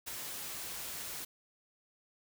white noise with ADSR envelope, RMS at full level -39 dBFS, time 0.06-1.25 s, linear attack 22 ms, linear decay 10 ms, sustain -3 dB, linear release 8 ms, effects none

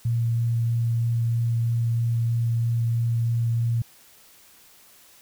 sine tone with vibrato, 116.5 Hz, A#2, 1 cent flat, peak -20 dBFS, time 0.05-3.82 s, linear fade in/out 5 ms, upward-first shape sine, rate 3.1 Hz, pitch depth 8 cents each way, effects white hiss -53 dBFS RMS until 5.21 s

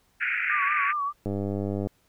white band-pass noise, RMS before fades -27 dBFS, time 0.2-0.93 s, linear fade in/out 20 ms, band 1400 to 2500 Hz, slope 96 dB/octave
sine tone with vibrato, 1160 Hz, D6, 22 cents flat, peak -25 dBFS, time 0.49-1.13 s, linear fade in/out 50 ms, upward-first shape sine, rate 5 Hz, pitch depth 67 cents each way
click train, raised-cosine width 2 ms, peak -17 dBFS, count 62, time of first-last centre 1.26-1.871 s, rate 99.9 Hz
effects pink hiss -66 dBFS RMS until 2.08 s

